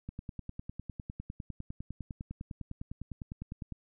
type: click train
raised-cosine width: 5 ms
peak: -27 dBFS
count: 37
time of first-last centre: 0.09-3.723 s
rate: 9.91 Hz
effects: none